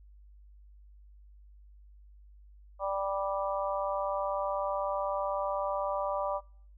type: harmonic tone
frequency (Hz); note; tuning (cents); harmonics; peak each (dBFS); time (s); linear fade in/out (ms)
196; G3; 0; 3 / 4 / 5 / 6; -32 / -37 / -36 / -37; 2.79-6.41; 50
effects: noise-tail reverb RT60 0.6 s tail -25 dB re dry + added 50 Hz sine -52 dBFS peak until 6.77 s